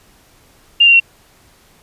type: tone with pitch steps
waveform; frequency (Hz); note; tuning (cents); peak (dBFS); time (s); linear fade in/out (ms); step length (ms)
sine; 2800 / 2766 / 2733; F7 / F7 / F7; +4 / -17 / -38; -5; 0.8-1.001; 10; 67
effects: pink hiss -50 dBFS RMS until 1.82 s + resampled to 32000 Hz